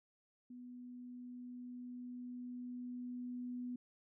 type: tone with level ramp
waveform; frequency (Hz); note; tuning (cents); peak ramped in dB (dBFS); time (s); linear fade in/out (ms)
sine; 246.9; B3; 0; -49 to -40; 0.5-3.76; 5
effects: none